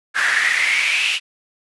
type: noise with high-pass filter sweep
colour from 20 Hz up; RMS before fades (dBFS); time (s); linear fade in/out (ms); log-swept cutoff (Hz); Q
brown; -18; 0.14-1.2; 50; 1600 to 2800; 7.1
effects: resampled to 24000 Hz